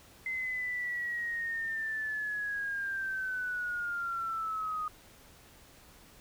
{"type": "linear sweep", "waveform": "sine", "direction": "down", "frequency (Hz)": [2064, 1236], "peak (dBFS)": -32, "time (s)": [0.26, 4.88], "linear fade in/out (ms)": 2, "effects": ["pink hiss -57 dBFS RMS until 6.2 s"]}